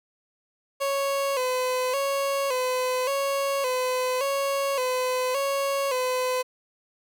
30% pulse tone with vibrato, 530 Hz, C5, 22 cents sharp, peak -21 dBFS, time 0.8-6.43 s, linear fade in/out 20 ms, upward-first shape square, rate 0.88 Hz, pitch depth 75 cents each way, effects none

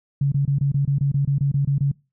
sine tone bursts, 140.1 Hz, C#3, 19 cents sharp, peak -16 dBFS, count 13, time 0.21-1.916 s, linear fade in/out 5 ms, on 110 ms, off 23 ms, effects noise-tail reverb RT60 0.3 s tail -25 dB re dry

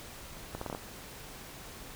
accelerating click train, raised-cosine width 1 ms, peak -22 dBFS, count 6, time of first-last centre 0.55-0.749 s, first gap 64 ms, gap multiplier 0.76, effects pink hiss -47 dBFS RMS until 1.95 s

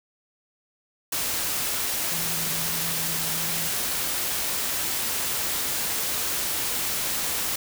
sine tone in noise, 164.7 Hz, E3, 1 cent flat, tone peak -37 dBFS, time 2.11-3.68 s, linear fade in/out 5 ms, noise white, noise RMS -27 dBFS, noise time 1.12-7.56 s, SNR -13 dB, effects none

